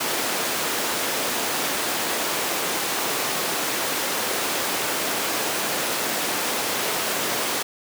pink high-pass noise, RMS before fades -25 dBFS, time 0-7.63 s, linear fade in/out 10 ms, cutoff 340 Hz, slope 12 dB/octave, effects none

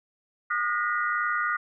sine tone cluster, 1222 / 1443 / 1869 / 1972 Hz, D#6 / F#6 / A#6 / B6, -32 / -44 / +4 / -3 cents, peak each -28 / -27 / -34 / -35 dBFS, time 0.5-1.57 s, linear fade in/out 10 ms, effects none

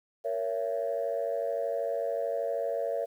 sine chord, A# diminished, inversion none, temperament just, 466.2 / 559.4 / 671.3 Hz, A#4 / C#5 / E5, 0 / +16 / +31 cents, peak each -33 / -31 / -32 dBFS, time 0.24-3.06 s, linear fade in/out 20 ms, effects tanh soft clip ceiling -21 dBFS + 10-bit

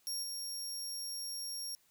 25% pulse tone with level steps, 5570 Hz, F8, 5 cents flat, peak -31 / -34 dBFS, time 0.07-1.75 s, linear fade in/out 0 ms, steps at 0.22 s, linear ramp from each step 20 ms, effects white hiss -70 dBFS RMS until 1.9 s

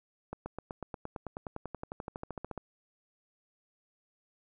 accelerating click train, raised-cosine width 1 ms, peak -24 dBFS, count 25, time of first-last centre 0.33-2.577 s, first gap 130 ms, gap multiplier 0.97, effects none

